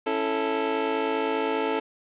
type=chord; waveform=25% pulse; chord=A major; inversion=first; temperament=just; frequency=275 / 330 / 440 Hz; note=C#4 / E4 / A4; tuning=-14 / +2 / 0 cents; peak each=-27 / -28 / -22 dBFS; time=0.06-1.8 s; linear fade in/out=10 ms; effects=resampled to 8000 Hz + 8-bit